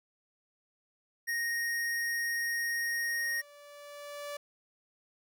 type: tone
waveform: square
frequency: 1864.7 Hz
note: A#6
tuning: in tune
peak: -31 dBFS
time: 1.27-3.42 s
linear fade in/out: 20 ms
type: tone with exponential growth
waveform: sawtooth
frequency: 580 Hz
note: D5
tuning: 22 cents flat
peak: -33 dBFS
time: 2.25-4.37 s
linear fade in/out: 5 ms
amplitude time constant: 460 ms
effects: none